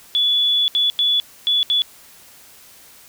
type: tone bursts at uneven times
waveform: sine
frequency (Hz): 3429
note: A7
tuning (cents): -45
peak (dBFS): -14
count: 5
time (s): 0.15-0.68 / 0.75-0.9 / 0.99-1.2 / 1.47-1.63 / 1.7-1.82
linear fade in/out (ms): 0
effects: white hiss -46 dBFS RMS until 3.08 s